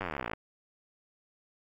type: slowing click train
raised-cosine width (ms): 0.5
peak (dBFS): -19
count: 24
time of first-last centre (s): 0.01-0.335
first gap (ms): 10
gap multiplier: 1.03
effects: AAC 64 kbps

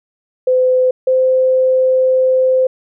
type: tone pair in turn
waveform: sine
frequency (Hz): 510 / 517.1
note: C5 / C5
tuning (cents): -44 / -20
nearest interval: unison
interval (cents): 24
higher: second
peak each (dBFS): -9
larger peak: neither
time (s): 0.47-0.91 / 1.07-2.67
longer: second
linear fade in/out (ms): 5
effects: none

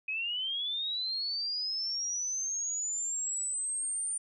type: linear sweep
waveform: sine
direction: up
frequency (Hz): 2511 to 9100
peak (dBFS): -31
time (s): 0.08-4.18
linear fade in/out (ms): 5
effects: none

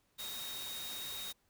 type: tone in noise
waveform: sine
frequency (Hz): 3746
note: A#7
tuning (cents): +8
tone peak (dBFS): -43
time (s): 0.18-1.33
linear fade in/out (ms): 20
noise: white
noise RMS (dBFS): -45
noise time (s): 0.18-1.33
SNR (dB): -1
effects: pink hiss -75 dBFS RMS until 1.49 s

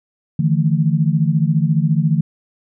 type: chord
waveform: sine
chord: D suspended second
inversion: none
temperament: equal with one note detuned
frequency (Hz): 150.44 / 164.81 / 220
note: D3 / E3 / A3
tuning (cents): +42 / 0 / 0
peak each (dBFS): -16 / -16 / -22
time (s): 0.39-2.21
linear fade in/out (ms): 5
effects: none

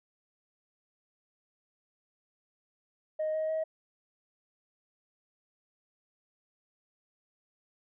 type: tone with pitch steps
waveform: sine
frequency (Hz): 622.3 / 628.8 / 635.4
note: D#5 / D#5 / D#5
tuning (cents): 0 / +18 / +36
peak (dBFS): -27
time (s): 3.19-3.64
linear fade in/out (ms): 10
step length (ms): 150
effects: tanh soft clip ceiling -26 dBFS

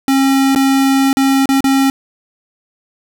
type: tone with dropouts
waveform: square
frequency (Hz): 270.4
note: C#4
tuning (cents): -43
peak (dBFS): -10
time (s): 0.08-1.9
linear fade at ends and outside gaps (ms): 1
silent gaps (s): 0.549-0.559 / 1.13-1.17 / 1.457-1.49 / 1.606-1.642
effects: none

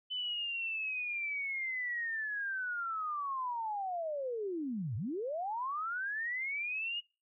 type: linear two-way sweep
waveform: sine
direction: down then up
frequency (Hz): 3029 to 95.5 to 2900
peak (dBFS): -34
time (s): 0.1-7.01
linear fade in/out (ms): 20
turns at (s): 4.96
effects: noise-tail reverb RT60 0.3 s tail -23 dB re dry

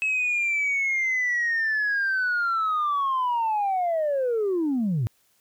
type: linear sweep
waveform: sine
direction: down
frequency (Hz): 2588 to 103.2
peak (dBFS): -20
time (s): 0.02-5.07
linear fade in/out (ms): 0
effects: tanh soft clip ceiling -19 dBFS + white hiss -65 dBFS RMS until 5.4 s

